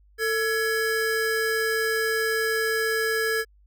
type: tone pair together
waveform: square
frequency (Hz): 445.8 / 1683.1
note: A4 / G#6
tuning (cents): +23 / +23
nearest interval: octave + major seventh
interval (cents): 2300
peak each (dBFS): -26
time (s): 0.18-3.45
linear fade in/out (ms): 50
effects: added 50 Hz sine -54 dBFS peak until 3.66 s